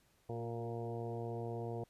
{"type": "harmonic tone with a mistuned harmonic", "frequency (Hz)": 116.54, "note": "A#2", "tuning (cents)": 0, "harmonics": [1, 2, 3, 4, 5, 6, 7, 8], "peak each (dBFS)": [-42, -49, -46, -44, -53, -48, -57, -56], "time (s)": [0.29, 1.84], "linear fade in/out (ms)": 5, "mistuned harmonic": 3, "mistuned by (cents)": 21, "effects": ["pink hiss -72 dBFS RMS until 1.89 s", "resampled to 32000 Hz"]}